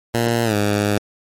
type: tone with pitch glide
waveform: 10% pulse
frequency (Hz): 117.1 to 103.13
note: A#2 to G#2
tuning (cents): +8 to -12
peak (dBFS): -8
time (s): 0.14-0.98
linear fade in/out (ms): 5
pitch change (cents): -220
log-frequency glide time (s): 0.44-0.55
effects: MP3 64 kbps